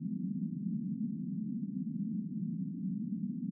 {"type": "band-pass noise", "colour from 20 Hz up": "pink", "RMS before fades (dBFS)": -37, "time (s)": [0, 3.51], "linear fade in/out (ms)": 20, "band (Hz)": [170, 240], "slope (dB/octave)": 48, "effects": []}